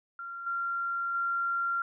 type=tone with level steps; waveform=sine; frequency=1380 Hz; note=F6; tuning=21 cents flat; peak=-37 / -29 / -27 dBFS; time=0.19-1.82 s; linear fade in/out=2 ms; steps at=0.46 / 1.14 s; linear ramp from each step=10 ms; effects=none